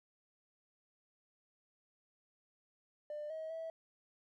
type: tone with pitch steps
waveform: triangle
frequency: 597 / 636 / 651 Hz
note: D5 / D#5 / E5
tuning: +28 / +38 / -22 cents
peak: -37 dBFS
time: 3.1-3.7 s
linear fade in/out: 2 ms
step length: 200 ms
effects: tanh soft clip ceiling -37 dBFS